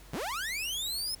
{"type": "linear sweep", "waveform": "sawtooth", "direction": "up", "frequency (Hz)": [96, 5274], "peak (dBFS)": -29, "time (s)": [0.13, 1.15], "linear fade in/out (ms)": 5, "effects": ["added 48 Hz sine -51 dBFS peak until 1.2 s", "pink hiss -55 dBFS RMS until 1.2 s"]}